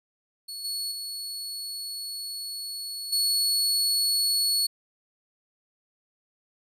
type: tone with level steps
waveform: sawtooth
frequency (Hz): 4391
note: C#8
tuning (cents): -17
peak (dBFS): -32 / -26 / -30 / -19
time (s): 0.48-4.67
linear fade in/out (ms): 10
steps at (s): 0.64 / 0.91 / 3.12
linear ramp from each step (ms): 10
effects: resampled to 32000 Hz